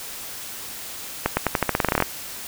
accelerating click train, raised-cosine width 0.5 ms, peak -3 dBFS, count 15, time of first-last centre 1.26-2.024 s, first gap 110 ms, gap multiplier 0.88, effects white hiss -35 dBFS RMS until 2.47 s

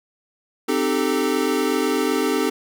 square chord, A half-diminished seventh, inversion first, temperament equal with one note detuned, 261.6 / 306.8 / 392 / 440 Hz, C4 / Eb4 / G4 / A4, 0 / -24 / 0 / 0 cents, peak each -25 dBFS, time 0.68-2.5 s, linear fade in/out 10 ms, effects none

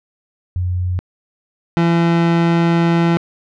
sine / 30% pulse tone pair in turn, 90.2 / 168.71 Hz, F#2 / E3, -44 / +40 cents, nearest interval major seventh, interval 1084 cents, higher second, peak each -16 / -9 dBFS, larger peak second, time 0.56-0.99 / 1.77-3.17 s, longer second, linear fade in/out 0 ms, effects low-pass 3000 Hz 12 dB/octave

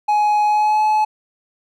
triangle tone with pitch glide, 839 to 856.6 Hz, G#5 to A5, +17 to -47 cents, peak -11 dBFS, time 0.08-1.05 s, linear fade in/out 10 ms, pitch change +36 cents, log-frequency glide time 0.45-0.82 s, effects none

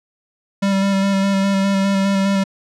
square tone with vibrato, 195.8 Hz, G3, 2 cents flat, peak -15 dBFS, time 0.62-2.44 s, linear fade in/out 10 ms, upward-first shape square, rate 4.9 Hz, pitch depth 16 cents each way, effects low-pass 7000 Hz 12 dB/octave

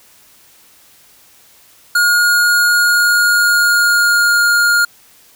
square tone with pitch glide, 1432 to 1417.2 Hz, F6 to F6, +43 to +25 cents, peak -10 dBFS, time 1.95-4.85 s, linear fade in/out 5 ms, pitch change -18 cents, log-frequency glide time 2.78-4.49 s, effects white hiss -47 dBFS RMS until 5.35 s

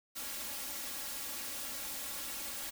white noise with comb filter, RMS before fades -41 dBFS, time 0.15-2.71 s, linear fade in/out 20 ms, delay 3.6 ms, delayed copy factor +1, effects none

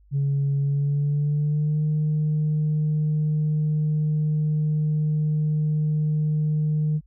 sine tone with pitch glide, 140 to 152.67 Hz, C#3 to D#3, +18 to -33 cents, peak -18 dBFS, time 0.11-7.01 s, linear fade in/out 50 ms, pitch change +149 cents, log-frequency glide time 0.59-1.83 s, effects tanh soft clip ceiling -17 dBFS + added 50 Hz sine -52 dBFS peak until 7.06 s

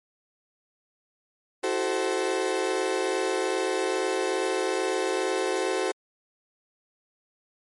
35% pulse chord, F# half-diminished seventh, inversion third, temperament equal with one note detuned, 329.6 / 377.6 / 440 / 523.3 Hz, E4 / F#4 / A4 / C5, 0 / +35 / 0 / 0 cents, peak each -32 / -26 / -29 / -29 dBFS, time 1.63-5.92 s, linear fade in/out 10 ms, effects MP3 48 kbps

